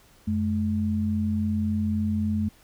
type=tone pair together; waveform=sine; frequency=90.3 / 213.8 Hz; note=F#2 / A3; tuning=-42 / -49 cents; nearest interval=octave + minor third; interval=1493 cents; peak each=-27 / -24 dBFS; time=0.27-2.49 s; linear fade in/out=10 ms; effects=pink hiss -57 dBFS RMS until 2.63 s